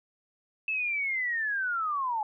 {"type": "linear sweep", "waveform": "sine", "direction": "down", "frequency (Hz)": [2637, 830.6], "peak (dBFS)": -27, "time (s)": [0.68, 2.23], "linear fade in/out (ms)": 2, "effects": []}